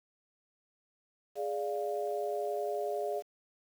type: chord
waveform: sine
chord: D diminished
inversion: second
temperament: equal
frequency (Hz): 415.3 / 587.3 / 698.5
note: Ab4 / D5 / F5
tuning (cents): 0 / 0 / 0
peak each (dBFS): -35 / -36 / -37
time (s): 1.35-3.23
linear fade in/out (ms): 50
effects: 9-bit